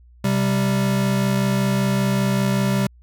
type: tone pair together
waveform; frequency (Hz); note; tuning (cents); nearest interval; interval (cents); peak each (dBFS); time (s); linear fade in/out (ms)
square; 130.81 / 195.99; C3 / G3; 0 / 0; perfect fifth; 700; -22 / -20; 0.24-2.87; 5
effects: added 60 Hz sine -46 dBFS peak until 3.02 s